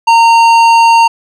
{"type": "tone with tanh clipping", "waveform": "triangle", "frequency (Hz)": 920, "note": "A#5", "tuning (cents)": -23, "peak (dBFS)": -5, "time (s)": [0.07, 1.08], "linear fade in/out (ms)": 10, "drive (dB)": 17, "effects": []}